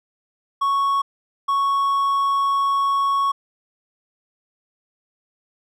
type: tone bursts at uneven times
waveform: triangle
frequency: 1108.7 Hz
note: C#6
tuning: in tune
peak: -15 dBFS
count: 2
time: 0.61-1.02 / 1.48-3.32 s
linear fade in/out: 10 ms
effects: none